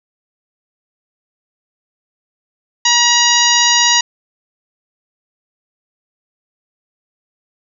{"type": "harmonic tone", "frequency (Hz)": 956, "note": "A#5", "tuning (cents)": 43, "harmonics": [1, 2, 3, 4, 5, 6, 7], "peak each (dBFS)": [-17, -17, -17, -17, -17, -17, -17], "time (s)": [2.85, 4.01], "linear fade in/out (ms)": 5, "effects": []}